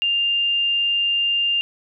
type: tone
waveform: sine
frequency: 2799 Hz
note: F7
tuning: 3 cents sharp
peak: -17 dBFS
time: 0.02-1.61 s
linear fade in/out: 0 ms
effects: none